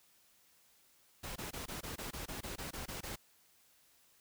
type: noise bursts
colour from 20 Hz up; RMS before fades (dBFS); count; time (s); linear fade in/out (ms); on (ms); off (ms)
pink; -43; 13; 1.23-3.16; 10; 130; 20
effects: white hiss -68 dBFS RMS until 4.2 s